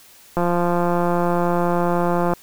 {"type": "click train", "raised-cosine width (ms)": 1, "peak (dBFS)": -7, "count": 343, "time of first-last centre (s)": [0.37, 2.336], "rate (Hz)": 174, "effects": ["white hiss -48 dBFS RMS until 2.42 s"]}